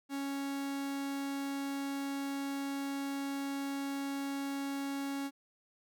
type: tone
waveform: 45% pulse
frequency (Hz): 277.2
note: C#4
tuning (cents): 0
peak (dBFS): -35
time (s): 0.09-5.31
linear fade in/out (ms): 50
effects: none